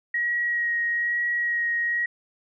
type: tone with vibrato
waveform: sine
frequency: 1896 Hz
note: A#6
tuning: 29 cents sharp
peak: -22 dBFS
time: 0.14-2.06 s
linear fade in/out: 5 ms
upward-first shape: sine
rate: 1.1 Hz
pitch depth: 14 cents each way
effects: none